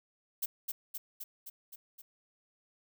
violet noise with echo, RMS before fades -33 dBFS, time 0.42-0.46 s, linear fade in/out 10 ms, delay 260 ms, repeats 6, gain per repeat -3 dB, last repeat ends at 2.02 s, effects none

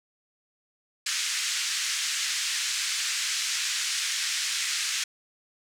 white band-pass noise, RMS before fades -29 dBFS, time 1.06-5.04 s, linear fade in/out 5 ms, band 1600 to 7400 Hz, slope 24 dB/octave, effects none

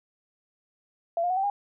sine tone with pitch steps, 677 / 708.2 / 740.8 / 775 / 810.7 Hz, E5 / F5 / F#5 / G5 / G#5, +46 / +24 / +2 / -20 / -42 cents, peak -23 dBFS, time 1.17-1.5 s, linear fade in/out 2 ms, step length 66 ms, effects none

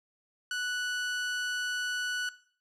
sawtooth tone, 1480 Hz, F#6, in tune, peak -27 dBFS, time 0.51-2.29 s, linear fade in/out 2 ms, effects noise-tail reverb RT60 0.5 s tail -17 dB re dry + low-pass 8000 Hz 12 dB/octave

